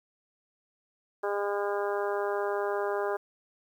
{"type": "harmonic tone", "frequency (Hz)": 202.8, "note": "G#3", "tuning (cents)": -41, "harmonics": [2, 3, 4, 5, 6, 7, 8], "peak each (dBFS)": [-30, -34, -36, -38, -40, -41, -42], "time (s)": [1.23, 3.17], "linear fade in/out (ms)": 10, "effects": ["10-bit"]}